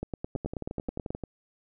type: two click trains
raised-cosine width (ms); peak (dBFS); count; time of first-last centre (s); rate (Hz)
2; -19 / -21; 11 / 11; 0.03-1.105 / 0.36-1.237; 9.3 / 11.4
effects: none